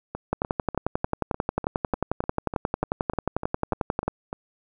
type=two click trains; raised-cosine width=1 ms; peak=-9 / -17 dBFS; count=43 / 15; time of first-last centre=0.33-4.08 / 0.15-4.329 s; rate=11.2 / 3.35 Hz; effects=none